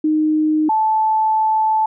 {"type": "tone pair in turn", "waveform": "sine", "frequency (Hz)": [308.8, 873.4], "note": ["D#4", "A5"], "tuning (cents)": [-13, -13], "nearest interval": "octave + tritone", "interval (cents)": 1800, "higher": "second", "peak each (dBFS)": -13, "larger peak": "neither", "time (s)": [[0.04, 0.69], [0.69, 1.86]], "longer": "second", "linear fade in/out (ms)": 5, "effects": []}